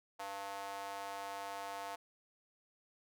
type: tone with high-pass filter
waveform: square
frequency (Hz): 99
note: G2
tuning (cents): +18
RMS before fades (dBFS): -44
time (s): 0.19-1.96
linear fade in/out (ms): 10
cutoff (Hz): 770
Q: 2.9
effects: none